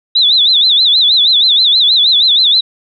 sine tone with vibrato, 3729 Hz, A#7, in tune, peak -6 dBFS, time 0.15-2.61 s, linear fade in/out 10 ms, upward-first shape sine, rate 6.3 Hz, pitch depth 170 cents each way, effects none

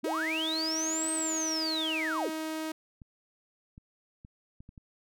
sine linear two-way sweep, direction up then down, 191.5 to 8372 to 191.5 Hz, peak -30 dBFS, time 0.03-2.3 s, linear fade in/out 20 ms, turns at 1.12 s
sawtooth tone with pitch glide, 318.7 to 315.8 Hz, D#4 to D#4, +42 to +26 cents, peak -29 dBFS, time 0.04-2.72 s, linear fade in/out 5 ms, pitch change -16 cents, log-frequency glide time 1.23-2.46 s
clicks, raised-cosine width 5 ms, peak -36 dBFS, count 6, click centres 3.018 / 3.779 / 4.249 / 4.605 / 4.691 / 4.778 s
effects none

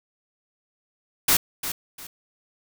white noise with echo, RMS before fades -18 dBFS, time 1.28-1.37 s, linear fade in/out 5 ms, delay 350 ms, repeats 2, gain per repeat -11 dB, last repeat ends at 2.07 s, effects none

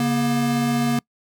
square tone pair together, 139.7 / 238.1 Hz, C#3 / A#3, +14 / +37 cents, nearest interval major sixth, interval 923 cents, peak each -26 / -20 dBFS, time 0-0.99 s, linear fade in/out 2 ms, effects noise-tail reverb RT60 0.1 s tail -26 dB re dry

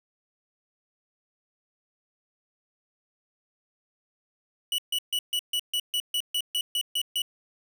45% pulse tone bursts, 2944 Hz, F#7, 9 cents flat, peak -24 dBFS, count 13, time 4.72-7.219 s, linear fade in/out 2 ms, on 63 ms, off 140 ms, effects none

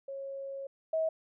sine tone pair in turn, 547 / 641 Hz, C#5 / E5, -23 / -49 cents, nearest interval minor third, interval 274 cents, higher second, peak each -37 / -27 dBFS, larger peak second, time 0.08-0.67 / 0.93-1.09 s, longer first, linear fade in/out 5 ms, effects none

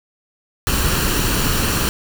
pink noise with comb filter, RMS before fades -18 dBFS, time 0.67-1.89 s, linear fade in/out 0 ms, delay 0.7 ms, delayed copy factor +0.5, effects none

